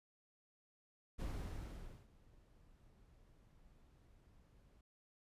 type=noise with ADSR envelope; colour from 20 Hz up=brown; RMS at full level=-42 dBFS; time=1.18-4.81 s; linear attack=26 ms; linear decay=860 ms; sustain=-24 dB; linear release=4 ms; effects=resampled to 32000 Hz